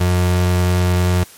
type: tone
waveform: 35% pulse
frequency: 89.7 Hz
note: F2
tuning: 47 cents sharp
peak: -11 dBFS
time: 0-1.24 s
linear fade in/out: 10 ms
effects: white hiss -42 dBFS RMS until 1.37 s + MP3 64 kbps